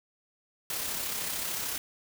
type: noise with amplitude modulation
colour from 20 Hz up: white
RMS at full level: -32 dBFS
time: 0.7-1.78 s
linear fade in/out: 2 ms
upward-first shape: sine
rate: 33.5 Hz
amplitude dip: 35%
effects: none